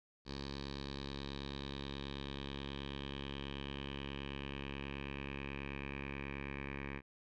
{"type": "tone with low-pass filter sweep", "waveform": "10% pulse", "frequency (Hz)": 69.3, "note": "C#2", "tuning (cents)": 0, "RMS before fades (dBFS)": -44, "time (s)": [0.25, 7.02], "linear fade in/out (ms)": 50, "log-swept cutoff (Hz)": [4400, 2200], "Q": 5.2, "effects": []}